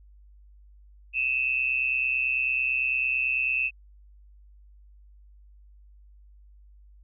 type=tone pair together; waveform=sine; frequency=2541 / 2670 Hz; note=D#7 / E7; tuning=+36 / +22 cents; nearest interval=minor second; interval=86 cents; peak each=-26 / -26 dBFS; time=1.13-3.71 s; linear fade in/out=50 ms; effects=added 50 Hz sine -50 dBFS peak until 7.03 s